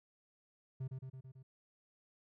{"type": "tone with echo", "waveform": "triangle", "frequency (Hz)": 130.9, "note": "C3", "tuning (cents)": 1, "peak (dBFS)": -36, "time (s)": [0.8, 0.88], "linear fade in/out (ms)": 10, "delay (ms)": 110, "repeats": 5, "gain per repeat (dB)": -3, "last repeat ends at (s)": 1.43, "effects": []}